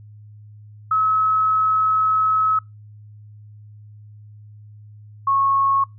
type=tone pair in turn; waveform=sine; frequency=1287 / 1097 Hz; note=E6 / C#6; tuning=-42 / -18 cents; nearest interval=minor third; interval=276 cents; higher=first; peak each=-15 dBFS; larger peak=neither; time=0.91-2.59 / 5.27-5.84 s; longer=first; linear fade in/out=5 ms; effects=noise-tail reverb RT60 0.2 s tail -25 dB re dry + added 105 Hz sine -40 dBFS peak until 5.98 s